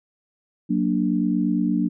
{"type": "chord", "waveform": "sine", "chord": "Gb augmented", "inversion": "none", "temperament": "equal with one note detuned", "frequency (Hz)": [184.46, 233.1, 293.7], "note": ["Gb3", "Bb3", "D4"], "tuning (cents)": [-5, 0, 0], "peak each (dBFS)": -23, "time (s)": [0.69, 1.89], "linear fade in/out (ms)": 20, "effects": []}